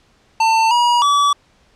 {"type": "tone with pitch steps", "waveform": "square", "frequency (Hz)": [895, 960, 1147], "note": ["A5", "B5", "D6"], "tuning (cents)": [29, -49, -41], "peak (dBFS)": -12, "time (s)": [0.4, 1.33], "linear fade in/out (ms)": 5, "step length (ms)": 310, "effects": ["pink hiss -55 dBFS RMS until 1.75 s", "low-pass 6000 Hz 12 dB/octave"]}